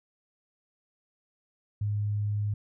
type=tone; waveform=sine; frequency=103.83 Hz; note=G#2; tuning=in tune; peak=-26 dBFS; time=1.81-2.54 s; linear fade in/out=5 ms; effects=none